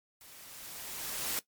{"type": "noise with level ramp", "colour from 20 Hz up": "white", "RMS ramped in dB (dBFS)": [-54, -33], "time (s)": [0.21, 1.39], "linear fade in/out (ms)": 0, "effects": ["noise-tail reverb RT60 0.1 s tail -17 dB re dry", "MP3 96 kbps"]}